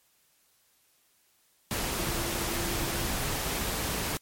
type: tone in noise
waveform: sine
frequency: 340.5 Hz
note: F4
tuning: 44 cents flat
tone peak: -38 dBFS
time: 1.99-3.08 s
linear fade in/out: 0 ms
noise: pink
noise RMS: -31 dBFS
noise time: 1.71-4.17 s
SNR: -10 dB
effects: white hiss -67 dBFS RMS until 4.21 s + MP3 64 kbps